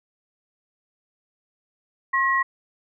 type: tone pair together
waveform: sine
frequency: 1073 / 1908.8 Hz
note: C6 / A#6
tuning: +43 / +41 cents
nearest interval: minor seventh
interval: 998 cents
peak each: -21 dBFS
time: 2.13-2.43 s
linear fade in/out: 10 ms
effects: none